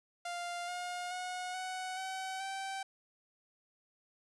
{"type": "tone with pitch steps", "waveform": "sawtooth", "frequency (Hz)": [698.5, 713.2, 728.2, 743.5, 759.1, 775], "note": ["F5", "F5", "F#5", "F#5", "F#5", "G5"], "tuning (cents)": [0, 36, -28, 8, 44, -20], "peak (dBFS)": -34, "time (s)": [0.25, 2.83], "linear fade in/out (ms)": 5, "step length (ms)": 430, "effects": ["resampled to 24000 Hz"]}